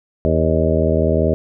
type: harmonic tone with a mistuned harmonic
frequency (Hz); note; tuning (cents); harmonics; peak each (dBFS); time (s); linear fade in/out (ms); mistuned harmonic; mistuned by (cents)
80.4; E2; -43; 1 / 2 / 3 / 4 / 5 / 6 / 7 / 8; -19 / -21 / -22 / -25 / -21 / -23 / -23 / -21; 0.25-1.34; 0; 8; -42
effects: none